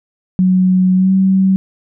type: tone with pitch glide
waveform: sine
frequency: 185 to 190.75 Hz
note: F#3 to G3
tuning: 0 to -47 cents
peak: -8 dBFS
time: 0.39-1.56 s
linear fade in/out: 0 ms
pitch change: +53 cents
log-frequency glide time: 0.95-1.12 s
effects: none